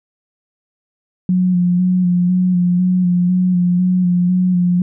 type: tone with vibrato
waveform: sine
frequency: 180 Hz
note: F#3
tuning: 47 cents flat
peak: -11 dBFS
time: 1.29-4.82 s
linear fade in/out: 2 ms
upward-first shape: square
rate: 2 Hz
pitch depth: 25 cents each way
effects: none